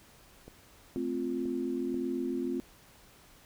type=click train; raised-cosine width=2 ms; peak=-33 dBFS; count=4; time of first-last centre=0.48-1.943 s; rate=2.05 Hz
type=chord; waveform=sine; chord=F major; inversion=first; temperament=equal; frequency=220 / 261.6 / 349.2 Hz; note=A3 / C4 / F4; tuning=0 / 0 / 0 cents; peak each=-39 / -33 / -34 dBFS; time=0.96-2.6 s; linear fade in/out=0 ms
effects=pink hiss -58 dBFS RMS until 3.45 s